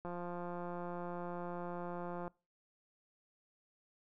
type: click train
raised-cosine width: 1 ms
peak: -30 dBFS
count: 391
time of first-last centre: 0.05-2.279 s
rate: 175 Hz
effects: noise-tail reverb RT60 0.3 s tail -24 dB re dry